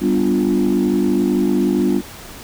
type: chord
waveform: sine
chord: G dominant seventh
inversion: none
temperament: equal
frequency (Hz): 196 / 246.9 / 293.7 / 349.2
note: G3 / B3 / D4 / F4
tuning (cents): 0 / 0 / 0 / 0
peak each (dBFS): -18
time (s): 0-2.02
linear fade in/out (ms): 50
effects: tanh soft clip ceiling -8 dBFS + pink hiss -36 dBFS RMS until 2.43 s